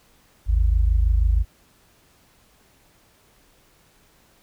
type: tone pair together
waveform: sine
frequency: 52.66 / 78.9 Hz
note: G#1 / D#2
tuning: +25 / +25 cents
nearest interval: perfect fifth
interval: 700 cents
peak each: -16 / -22 dBFS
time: 0.46-1.45 s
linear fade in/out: 50 ms
effects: pink hiss -58 dBFS RMS until 4.42 s